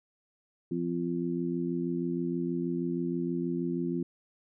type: harmonic tone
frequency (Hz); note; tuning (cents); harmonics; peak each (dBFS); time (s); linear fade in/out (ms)
86.3; F2; -20; 2 / 3 / 4; -33 / -33 / -33; 0.71-4.03; 5
effects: none